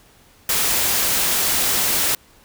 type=noise; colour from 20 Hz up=white; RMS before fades=-19 dBFS; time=0.49-2.15 s; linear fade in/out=2 ms; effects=pink hiss -52 dBFS RMS until 2.44 s